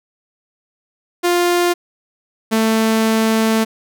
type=tone pair in turn; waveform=sawtooth; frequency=350.8 / 222 Hz; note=F4 / A3; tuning=+8 / +16 cents; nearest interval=minor sixth; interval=792 cents; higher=first; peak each=-9 dBFS; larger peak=neither; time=1.23-1.74 / 2.51-3.65 s; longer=second; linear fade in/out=20 ms; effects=none